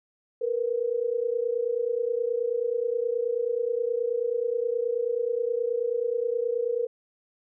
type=tone pair together; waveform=sine; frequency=460.6 / 490 Hz; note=A#4 / B4; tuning=-21 / -14 cents; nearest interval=minor second; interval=107 cents; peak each=-27 dBFS; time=0.41-6.87 s; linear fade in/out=10 ms; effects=none